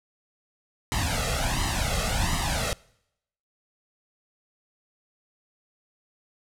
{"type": "noise with flanger", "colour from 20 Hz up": "pink", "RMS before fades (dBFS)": -26, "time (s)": [0.92, 2.73], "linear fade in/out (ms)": 0, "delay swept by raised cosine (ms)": [1, 1.55], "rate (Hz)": 1.4, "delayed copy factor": 0.85, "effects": ["noise-tail reverb RT60 0.8 s tail -24 dB re dry", "low-pass 10000 Hz 12 dB/octave"]}